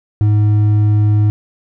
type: tone with hard clipping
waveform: triangle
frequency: 105.2 Hz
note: G#2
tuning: 23 cents sharp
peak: -10 dBFS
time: 0.21-1.3 s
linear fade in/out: 0 ms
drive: 8 dB
effects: none